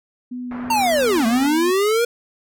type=tone with vibrato; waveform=sine; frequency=246.9 Hz; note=B3; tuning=in tune; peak=-26 dBFS; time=0.31-1.71 s; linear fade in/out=10 ms; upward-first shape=sine; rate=3.1 Hz; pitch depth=13 cents each way
type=low-pass noise; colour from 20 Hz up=white; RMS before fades=-36 dBFS; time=0.51-1.47 s; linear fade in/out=2 ms; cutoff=1600 Hz; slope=24 dB/octave
type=linear two-way sweep; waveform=square; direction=down then up; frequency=932.3 to 217.8 to 481.2 Hz; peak=-16 dBFS; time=0.7-2.05 s; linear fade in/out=5 ms; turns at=1.26 s
effects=none